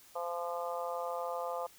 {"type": "harmonic tone", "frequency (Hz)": 172.4, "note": "F3", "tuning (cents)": -22, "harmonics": [3, 4, 5, 6, 7], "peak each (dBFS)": [-38, -40, -42, -44, -43], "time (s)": [0.15, 1.67], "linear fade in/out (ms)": 10, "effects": ["white hiss -59 dBFS RMS until 1.78 s"]}